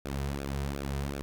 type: tone with flanger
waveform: sawtooth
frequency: 69.5 Hz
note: C#2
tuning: 5 cents sharp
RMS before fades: -34 dBFS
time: 0.05-1.22 s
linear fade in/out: 0 ms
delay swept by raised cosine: 0.97 to 3.67 ms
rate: 2.7 Hz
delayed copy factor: -0.75
effects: none